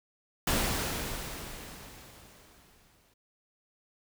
pink noise with exponential decay, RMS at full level -27 dBFS, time 0.47-3.14 s, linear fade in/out 5 ms, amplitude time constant 580 ms, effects none

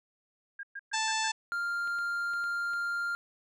sine tone bursts, 1617 Hz, G#6, 47 cents flat, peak -37 dBFS, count 5, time 0.59-1.28 s, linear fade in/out 5 ms, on 42 ms, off 120 ms
harmonic tone, 880 Hz, A5, in tune, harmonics 1 / 2 / 3 / 4 / 5 / 6 / 7 / 8 / 9, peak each -32 / -35 / -37 / -38 / -39 / -40 / -40 / -41 / -42 dBFS, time 0.93-1.32 s, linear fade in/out 10 ms
triangle tone, 1396.9 Hz, F6, in tune, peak -28 dBFS, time 1.52-3.15 s, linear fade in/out 0 ms
clicks, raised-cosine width 0.3 ms, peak -35 dBFS, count 5, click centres 1.875 / 1.987 / 2.336 / 2.44 / 2.735 s
effects none

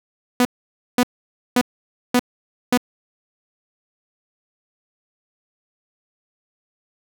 sawtooth tone bursts, 246.9 Hz, B3, in tune, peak -9 dBFS, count 5, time 0.4-2.775 s, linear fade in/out 2 ms, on 51 ms, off 530 ms, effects none

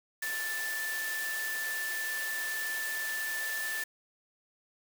sine tone in noise, 1760 Hz, A6, in tune, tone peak -33 dBFS, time 0.22-3.84 s, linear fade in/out 5 ms, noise white, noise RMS -39 dBFS, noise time 0.22-3.84 s, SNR +3 dB, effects high-pass 400 Hz 12 dB/octave

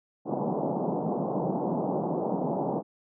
pink band-pass noise, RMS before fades -29 dBFS, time 0.25-2.83 s, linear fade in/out 50 ms, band 150 to 910 Hz, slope 48 dB/octave, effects none

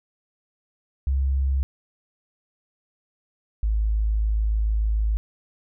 sine tone pair in turn, 67.4 / 53.5 Hz, C#2 / A1, -48 / -48 cents, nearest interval major third, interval 400 cents, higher first, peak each -19 dBFS, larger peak neither, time 1.07-1.63 / 3.63-5.17 s, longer second, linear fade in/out 0 ms, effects none

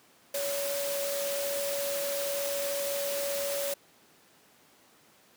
sine tone in noise, 564 Hz, C#5, 30 cents sharp, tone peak -31 dBFS, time 0.34-3.74 s, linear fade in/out 5 ms, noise white, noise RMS -35 dBFS, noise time 0.34-3.74 s, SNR +1 dB, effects pink hiss -60 dBFS RMS until 5.36 s + high-pass 200 Hz 12 dB/octave

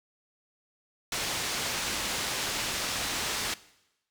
white low-pass noise, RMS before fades -32 dBFS, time 1.12-3.54 s, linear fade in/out 2 ms, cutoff 6100 Hz, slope 12 dB/octave, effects noise-tail reverb RT60 0.9 s tail -19 dB re dry

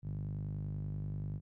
sawtooth tone with band-pass filter, 50.4 Hz, G1, 49 cents sharp, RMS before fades -39 dBFS, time 0.02-1.41 s, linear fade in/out 50 ms, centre 130 Hz, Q 5.5, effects none

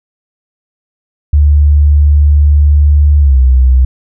sine tone with pitch glide, 73.3 to 64.18 Hz, D2 to C2, -3 to -33 cents, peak -3 dBFS, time 1.33-3.85 s, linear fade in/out 5 ms, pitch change -230 cents, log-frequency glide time 3.2-3.39 s, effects none

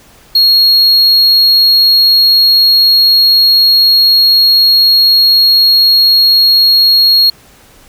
triangle tone, 4296 Hz, C8, 45 cents sharp, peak -3 dBFS, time 0.35-7.3 s, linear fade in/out 5 ms, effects pink hiss -42 dBFS RMS until 7.88 s

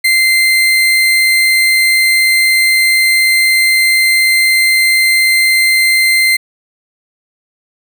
35% pulse tone, 2081 Hz, C7, 10 cents flat, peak -6 dBFS, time 0.04-6.37 s, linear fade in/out 10 ms, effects none

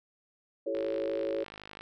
sine chord, A dominant seventh, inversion second, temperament equal with one note detuned, 333.7 / 392 / 440 / 554.4 Hz, E4 / G4 / A4 / C#5, +21 / 0 / 0 / 0 cents, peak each -37 / -38 / -36 / -32 dBFS, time 0.66-1.44 s, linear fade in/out 10 ms
click train, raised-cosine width 0.3 ms, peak -28 dBFS, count 56, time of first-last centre 0.75-1.81 s, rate 51.9 Hz
effects none

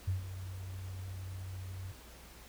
sine tone with ADSR envelope, 93.6 Hz, F#2, 20 cents sharp, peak -28 dBFS, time 0.07-1.92 s, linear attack 13 ms, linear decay 130 ms, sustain -12 dB, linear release 6 ms, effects added 60 Hz sine -55 dBFS peak until 2.48 s + pink hiss -55 dBFS RMS until 2.48 s

